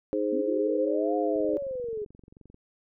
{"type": "chord", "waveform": "sine", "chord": "Ab major", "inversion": "second", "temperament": "equal with one note detuned", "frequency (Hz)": [311.1, 417.7, 523.3], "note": ["Eb4", "Ab4", "C5"], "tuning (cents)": [0, 10, 0], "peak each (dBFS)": -29, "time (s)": [0.13, 1.57], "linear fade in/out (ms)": 0}
{"type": "linear two-way sweep", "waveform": "sine", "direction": "up then down", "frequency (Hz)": [239.3, 719, 406.9], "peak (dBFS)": -30, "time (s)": [0.32, 2.05], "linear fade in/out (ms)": 10, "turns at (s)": 1.16}
{"type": "click train", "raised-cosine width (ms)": 3, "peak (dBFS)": -38, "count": 28, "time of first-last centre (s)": [1.36, 2.544], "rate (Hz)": 22.8}
{"effects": []}